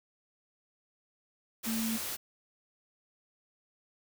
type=tone in noise; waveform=sine; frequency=225.1 Hz; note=A3; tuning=40 cents sharp; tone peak=-31 dBFS; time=1.66-1.98 s; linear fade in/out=20 ms; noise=white; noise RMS=-37 dBFS; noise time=1.63-2.17 s; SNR=+3 dB; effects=none